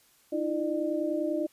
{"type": "tone cluster", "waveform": "sine", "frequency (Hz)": [305.6, 335.7, 602], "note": ["D#4", "E4", "D5"], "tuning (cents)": [-31, 32, 43], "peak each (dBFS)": -31, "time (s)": [0.32, 1.47], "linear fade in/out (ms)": 10, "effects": ["white hiss -63 dBFS RMS until 1.52 s", "resampled to 32000 Hz"]}